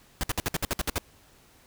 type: noise bursts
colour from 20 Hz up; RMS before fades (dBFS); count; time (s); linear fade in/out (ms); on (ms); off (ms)
pink; -27; 10; 0.21-0.981; 0; 24; 59
effects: pink hiss -58 dBFS RMS until 1.66 s